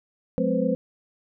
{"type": "tone cluster", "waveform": "sine", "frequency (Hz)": [181.7, 213.6, 258.9, 495.6, 524], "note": ["F#3", "G#3", "C4", "B4", "C5"], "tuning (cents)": [-31, 49, -18, 6, 2], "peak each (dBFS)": -27, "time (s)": [0.38, 0.75], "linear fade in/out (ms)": 0, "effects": []}